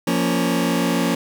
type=chord; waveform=sawtooth; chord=Bb minor; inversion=second; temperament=just; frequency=174.81 / 233.1 / 279.7 Hz; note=F3 / Bb3 / Db4; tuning=+2 / 0 / +16 cents; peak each=-18 dBFS; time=0.07-1.15 s; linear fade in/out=5 ms; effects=8-bit